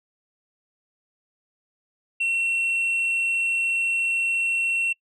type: tone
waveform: sine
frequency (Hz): 2717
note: F7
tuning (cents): -48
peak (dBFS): -18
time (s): 2.2-4.93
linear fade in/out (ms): 10
effects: noise-tail reverb RT60 0.1 s tail -23 dB re dry + tanh soft clip ceiling -20 dBFS

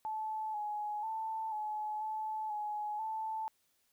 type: tone with pitch steps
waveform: sine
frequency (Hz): 869 / 839 / 885 / 852 / 867 / 841 / 879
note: A5 / G#5 / A5 / G#5 / A5 / G#5 / A5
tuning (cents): -22 / +17 / +10 / +44 / -26 / +22 / -2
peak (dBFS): -35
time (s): 0.05-3.48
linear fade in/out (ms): 0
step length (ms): 490
effects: white hiss -75 dBFS RMS until 3.92 s

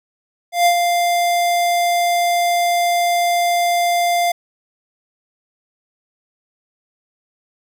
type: tone with ADSR envelope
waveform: square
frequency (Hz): 697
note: F5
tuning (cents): -4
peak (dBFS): -10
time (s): 0.52-4.32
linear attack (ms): 140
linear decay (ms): 79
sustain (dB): -5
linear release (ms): 6
effects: none

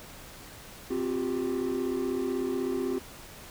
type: chord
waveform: triangle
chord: C suspended fourth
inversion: none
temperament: equal with one note detuned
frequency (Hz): 261.6 / 355.9 / 392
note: C4 / F4 / G4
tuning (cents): 0 / +33 / 0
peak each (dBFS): -29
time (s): 0.9-2.99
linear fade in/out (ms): 10
effects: tanh soft clip ceiling -21 dBFS + pink hiss -47 dBFS RMS until 3.5 s

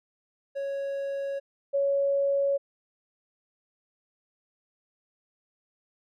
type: tone pair in turn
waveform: triangle / sine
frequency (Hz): 554 / 557.5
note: C#5 / C#5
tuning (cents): -1 / +10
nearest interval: unison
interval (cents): 11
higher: second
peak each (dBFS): -27 / -22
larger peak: second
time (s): 0.55-1.4 / 1.73-2.58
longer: neither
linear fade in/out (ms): 20
effects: none

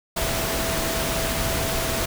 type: tone in noise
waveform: sine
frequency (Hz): 659.3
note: E5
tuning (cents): 0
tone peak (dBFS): -30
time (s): 0.16-2.06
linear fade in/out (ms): 10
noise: pink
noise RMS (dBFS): -25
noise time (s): 0.16-2.06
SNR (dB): -8
effects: none

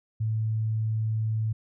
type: tone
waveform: sine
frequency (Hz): 110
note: A2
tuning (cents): 0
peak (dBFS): -24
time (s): 0.2-1.53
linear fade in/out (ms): 10
effects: none

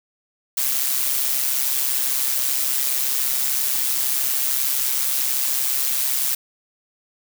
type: noise with amplitude modulation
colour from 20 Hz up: blue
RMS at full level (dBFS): -19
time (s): 0.57-6.35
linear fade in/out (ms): 5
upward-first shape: sine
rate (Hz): 133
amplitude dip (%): 55
effects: none

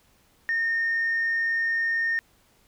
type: tone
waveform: sine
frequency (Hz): 1831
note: A#6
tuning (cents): -32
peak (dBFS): -21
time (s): 0.49-2.19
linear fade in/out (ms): 0
effects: tanh soft clip ceiling -19 dBFS + pink hiss -62 dBFS RMS until 2.67 s

